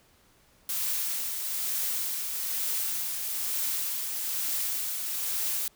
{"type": "noise with tremolo", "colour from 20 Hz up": "blue", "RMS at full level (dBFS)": -29, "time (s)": [0.69, 5.68], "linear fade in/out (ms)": 2, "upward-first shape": "triangle", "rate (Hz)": 1.1, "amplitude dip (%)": 40, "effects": ["pink hiss -62 dBFS RMS until 5.75 s"]}